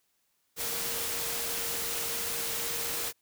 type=tone in noise; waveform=sine; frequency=466.2 Hz; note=A#4; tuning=in tune; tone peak=-44 dBFS; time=0.56-3.13 s; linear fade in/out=50 ms; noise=white; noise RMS=-33 dBFS; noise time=0.56-3.13 s; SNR=-14 dB; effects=white hiss -74 dBFS RMS until 3.21 s